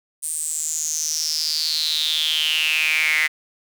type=tone with high-pass filter sweep; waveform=sawtooth; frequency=155.56 Hz; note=D#3; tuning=in tune; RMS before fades=-22 dBFS; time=0.22-3.28 s; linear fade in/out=20 ms; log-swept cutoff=9100 to 2000 Hz; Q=8.9; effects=none